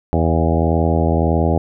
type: harmonic tone with a mistuned harmonic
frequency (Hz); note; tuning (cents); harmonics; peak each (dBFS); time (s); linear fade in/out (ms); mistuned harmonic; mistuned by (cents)
81.7; E2; -15; 1 / 2 / 3 / 4 / 5 / 6 / 7 / 8 / 9 / 10; -17 / -20 / -22 / -23 / -24 / -25 / -25 / -26 / -27 / -27; 0.13-1.58; 0; 8; +22
effects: none